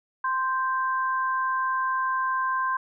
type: tone pair together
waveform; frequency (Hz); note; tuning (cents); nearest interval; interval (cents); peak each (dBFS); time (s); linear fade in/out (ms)
sine; 1043.5 / 1568; C6 / G6; -5 / 0; perfect fifth; 705; -24 / -29; 0.24-2.77; 5
effects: none